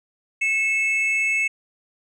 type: tone pair together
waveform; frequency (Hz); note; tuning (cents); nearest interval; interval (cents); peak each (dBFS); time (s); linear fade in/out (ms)
triangle; 2189 / 2625; C#7 / E7; -22 / -8; minor third; 314; -20; 0.41-1.48; 10
effects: resampled to 24000 Hz